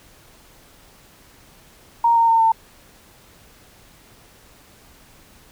sine tone with pitch steps, 932.3 / 921.1 / 910 / 899 Hz, A#5 / A#5 / A#5 / A5, 0 / -21 / -42 / +37 cents, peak -12 dBFS, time 2.04-2.52 s, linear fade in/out 5 ms, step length 120 ms, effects pink hiss -50 dBFS RMS until 5.51 s

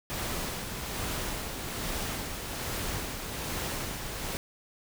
pink noise with tremolo, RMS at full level -33 dBFS, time 0.1-4.37 s, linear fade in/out 0 ms, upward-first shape sine, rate 1.2 Hz, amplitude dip 40%, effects none

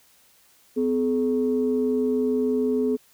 sine tone pair together, 253.3 / 426.7 Hz, B3 / G#4, +44 / +47 cents, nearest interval major sixth, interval 903 cents, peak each -22 dBFS, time 0.76-2.97 s, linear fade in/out 20 ms, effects tanh soft clip ceiling -13 dBFS + white hiss -58 dBFS RMS until 3.13 s

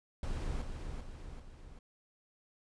brown noise with echo, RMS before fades -36 dBFS, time 0.23-0.62 s, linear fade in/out 2 ms, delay 390 ms, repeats 3, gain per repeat -5 dB, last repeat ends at 1.79 s, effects resampled to 22050 Hz

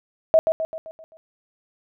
sine tone with echo, 642 Hz, E5, 46 cents flat, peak -10 dBFS, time 0.34-0.39 s, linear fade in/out 0 ms, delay 130 ms, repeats 6, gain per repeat -6 dB, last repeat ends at 1.17 s, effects none

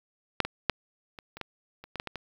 clicks, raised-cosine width 0.3 ms, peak -6 / -16 / -6 / -26 / -27 / -18 / -28 / -21 / -15 / -19 / -20 dBFS, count 11, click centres 0.403 / 0.45 / 0.697 / 1.188 / 1.37 / 1.413 / 1.84 / 1.957 / 1.999 / 2.073 / 2.157 s, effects 8-bit

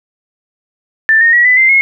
sine tone with pitch steps, 1774 / 1846.1 / 1921.2 / 1999.3 / 2081 / 2165 Hz, A6 / A#6 / B6 / B6 / C7 / C#7, +14 / -17 / -48 / +21 / -10 / -41 cents, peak -5 dBFS, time 1.09-1.81 s, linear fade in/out 0 ms, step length 120 ms, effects none

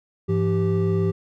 triangle tone cluster, 101.8 / 169.5 / 390.6 Hz, G#2 / E3 / G4, -34 / +49 / -6 cents, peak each -21 dBFS, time 0.28-1.12 s, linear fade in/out 20 ms, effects none

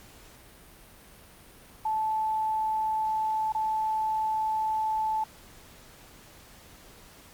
sine tone with dropouts, 872 Hz, A5, 16 cents flat, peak -25 dBFS, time 1.85-5.24 s, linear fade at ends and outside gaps 5 ms, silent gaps 3.523-3.548 s, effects pink hiss -52 dBFS RMS until 7.33 s + Opus 48 kbps

